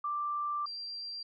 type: tone pair in turn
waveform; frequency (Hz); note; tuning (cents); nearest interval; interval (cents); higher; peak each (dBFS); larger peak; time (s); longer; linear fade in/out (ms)
sine; 1178 / 4727; D6 / D8; +5 / +10; 2 octaves; 2405; second; -31 / -38; first; 0.04-0.66 / 0.66-1.23; first; 5
effects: none